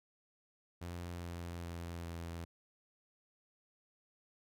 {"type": "tone with pitch steps", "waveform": "sawtooth", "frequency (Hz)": [87, 86.1, 85.21, 84.33], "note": ["F2", "F2", "F2", "E2"], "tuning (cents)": [-6, -24, -42, 40], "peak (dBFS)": -38, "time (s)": [0.81, 2.45], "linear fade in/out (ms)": 10, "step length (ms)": 410, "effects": []}